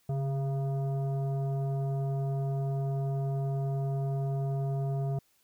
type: tone with frequency modulation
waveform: sine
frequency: 138.59 Hz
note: C#3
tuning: in tune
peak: -27 dBFS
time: 0.09-5.19 s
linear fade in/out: 5 ms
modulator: 544 Hz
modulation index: 0.49
effects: tanh soft clip ceiling -23 dBFS + white hiss -69 dBFS RMS until 5.43 s